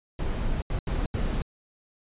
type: noise bursts at uneven times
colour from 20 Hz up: brown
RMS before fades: -27 dBFS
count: 4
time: 0.19-0.62 / 0.7-0.79 / 0.87-1.06 / 1.14-1.42 s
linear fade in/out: 2 ms
effects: resampled to 8000 Hz